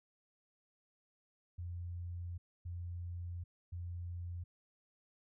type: tone bursts at uneven times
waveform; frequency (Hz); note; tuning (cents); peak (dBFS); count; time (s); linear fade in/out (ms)
sine; 87.31; F2; 0; -40; 3; 1.58-2.38 / 2.65-3.44 / 3.72-4.44; 10
effects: none